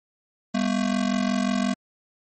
square ring-modulated tone, 222.9 Hz, A3, 23 cents sharp, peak -19 dBFS, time 0.54-1.74 s, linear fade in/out 10 ms, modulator 22.8 Hz, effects MP3 32 kbps

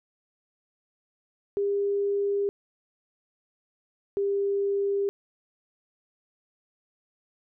sine tone pair in turn, 402.2 / 399.2 Hz, G4 / G4, +44 / +32 cents, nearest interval unison, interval 12 cents, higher first, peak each -23 / -23 dBFS, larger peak neither, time 1.57-2.49 / 4.17-5.09 s, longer neither, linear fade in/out 0 ms, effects none

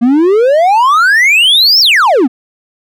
triangle exponential two-way sweep, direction up then down, 228.7 to 5588 to 228.7 Hz, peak -3 dBFS, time 0.01-2.28 s, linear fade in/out 20 ms, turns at 1.8 s, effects none

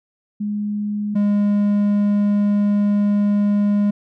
sine / triangle tone pair in turn, 207.7 / 205 Hz, G#3 / G#3, 0 / -22 cents, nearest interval unison, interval 22 cents, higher first, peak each -20 / -12 dBFS, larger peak second, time 0.4-1.15 / 1.15-3.91 s, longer second, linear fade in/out 10 ms, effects none

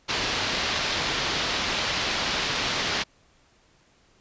white low-pass noise, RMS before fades -27 dBFS, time 0.08-3.04 s, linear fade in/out 20 ms, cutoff 4800 Hz, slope 24 dB/octave, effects pink hiss -61 dBFS RMS until 4.2 s + resampled to 16000 Hz

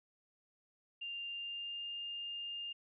sine tone with pitch glide, 2794 to 2812 Hz, F7 to F7, 0 to +11 cents, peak -40 dBFS, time 1.01-2.73 s, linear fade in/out 10 ms, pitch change +11 cents, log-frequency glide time 1.29-1.88 s, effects none

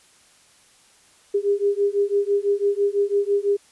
sine beating tone pair, 400.9 / 406.9 Hz, G4 / G#4, +39 / -35 cents, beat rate 6 Hz, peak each -21 dBFS, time 1.34-3.57 s, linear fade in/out 10 ms, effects white hiss -55 dBFS RMS until 3.71 s + resampled to 24000 Hz

